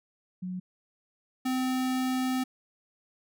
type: tone pair in turn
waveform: sine / square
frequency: 183 / 257.4 Hz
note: F#3 / C4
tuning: -19 / -28 cents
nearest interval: tritone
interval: 591 cents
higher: second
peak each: -32 / -27 dBFS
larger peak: second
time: 0.42-0.6 / 1.45-2.44 s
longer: second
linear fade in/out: 10 ms
effects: none